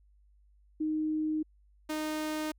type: tone pair in turn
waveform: sine / sawtooth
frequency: 310 / 308.4 Hz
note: D#4 / D#4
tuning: -6 / -15 cents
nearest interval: unison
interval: 9 cents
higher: first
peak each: -28 / -28 dBFS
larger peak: neither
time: 0.8-1.43 / 1.89-2.52 s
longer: neither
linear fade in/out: 10 ms
effects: added 50 Hz sine -60 dBFS peak until 2.58 s